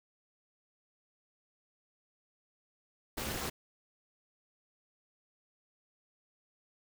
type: noise with amplitude modulation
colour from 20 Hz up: pink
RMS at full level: -33 dBFS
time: 3.17-3.5 s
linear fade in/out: 10 ms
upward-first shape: sine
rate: 283 Hz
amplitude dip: 100%
effects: none